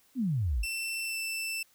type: exponential sweep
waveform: sine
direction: down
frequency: 280 to 43.71 Hz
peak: -26 dBFS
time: 0.15-0.66 s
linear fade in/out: 50 ms
type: tone with pitch glide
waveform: sawtooth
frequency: 2682 to 2662 Hz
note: E7 to E7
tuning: +29 to +16 cents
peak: -29 dBFS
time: 0.63-1.63 s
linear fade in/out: 5 ms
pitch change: -13 cents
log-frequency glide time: 1.04-1.17 s
effects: white hiss -65 dBFS RMS until 1.74 s